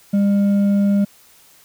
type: tone with hard clipping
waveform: sine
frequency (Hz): 200.8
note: G3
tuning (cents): +42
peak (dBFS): -14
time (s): 0.13-1.05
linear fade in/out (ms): 10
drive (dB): 4
effects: white hiss -50 dBFS RMS until 1.64 s